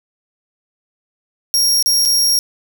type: tone with dropouts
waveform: sawtooth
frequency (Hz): 5588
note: F8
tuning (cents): 0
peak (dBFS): -9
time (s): 1.54-2.39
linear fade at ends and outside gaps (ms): 0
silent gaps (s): 1.826-1.86 / 2.052-2.057
effects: 8-bit